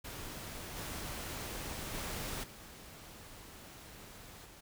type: noise with level steps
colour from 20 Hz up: pink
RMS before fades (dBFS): -45 / -42 / -40 / -52 / -55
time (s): 0.04-4.61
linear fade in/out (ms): 10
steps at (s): 0.76 / 1.94 / 2.43 / 4.45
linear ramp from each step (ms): 10
effects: none